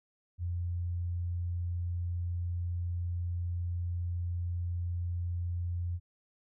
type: tone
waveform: sine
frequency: 87.3 Hz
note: F2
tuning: in tune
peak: -31 dBFS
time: 0.38-6 s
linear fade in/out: 50 ms
effects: none